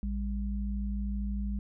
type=tone pair together; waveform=sine; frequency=56.46 / 201.2 Hz; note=A1 / G3; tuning=+45 / +45 cents; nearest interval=octave + minor seventh; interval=2200 cents; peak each=-31 / -35 dBFS; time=0.03-1.59 s; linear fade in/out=0 ms; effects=none